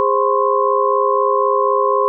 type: tone cluster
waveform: sine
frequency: 410 / 525 / 1023 / 1087 Hz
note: G#4 / C5 / C6 / C#6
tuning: -22 / +6 / -39 / -34 cents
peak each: -18 dBFS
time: 0-2.08 s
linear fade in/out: 0 ms
effects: none